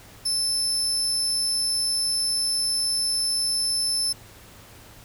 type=tone; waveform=30% pulse; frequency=5274 Hz; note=E8; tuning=in tune; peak=-18 dBFS; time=0.25-4.13 s; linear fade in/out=10 ms; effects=added 106 Hz sine -52 dBFS peak until 5.04 s + pink hiss -48 dBFS RMS until 5.04 s